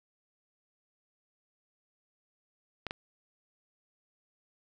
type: clicks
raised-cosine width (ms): 0.3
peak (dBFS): -19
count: 2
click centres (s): 2.867 / 2.909
effects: none